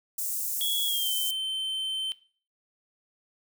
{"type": "high-pass noise", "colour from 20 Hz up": "white", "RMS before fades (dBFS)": -31, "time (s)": [0.18, 1.31], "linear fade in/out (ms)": 5, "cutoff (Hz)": 7100, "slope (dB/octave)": 24}
{"type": "tone with pitch glide", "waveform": "triangle", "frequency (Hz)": [3352, 3092], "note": ["G#7", "G7"], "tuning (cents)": [15, -24], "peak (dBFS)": -26, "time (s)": [0.61, 2.12], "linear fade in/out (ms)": 0, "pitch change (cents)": -139, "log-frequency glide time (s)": [0.86, 1.11]}
{"effects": ["noise-tail reverb RT60 0.4 s tail -18 dB re dry"]}